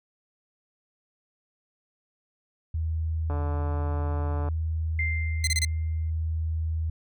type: tone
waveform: sine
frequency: 80.2 Hz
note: E2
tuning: 47 cents flat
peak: -25 dBFS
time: 2.74-6.9 s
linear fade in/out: 5 ms
type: click train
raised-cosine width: 1 ms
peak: -22 dBFS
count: 173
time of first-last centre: 3.3-4.486 s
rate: 145 Hz
type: tone with exponential decay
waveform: sine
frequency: 2093 Hz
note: C7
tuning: in tune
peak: -25 dBFS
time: 4.99-6.1 s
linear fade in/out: 2 ms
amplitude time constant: 240 ms
type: tone bursts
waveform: 15% pulse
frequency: 2059 Hz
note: C7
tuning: 28 cents flat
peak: -17 dBFS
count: 4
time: 5.44-5.649 s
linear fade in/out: 2 ms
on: 32 ms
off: 27 ms
effects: none